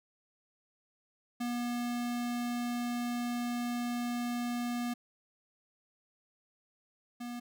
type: tone pair in turn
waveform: square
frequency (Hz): 241.1 / 241.1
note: B3 / B3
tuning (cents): -41 / -41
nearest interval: unison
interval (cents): 0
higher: neither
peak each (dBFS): -33 / -39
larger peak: first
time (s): 1.4-4.94 / 7.2-7.4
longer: first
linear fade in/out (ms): 10
effects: none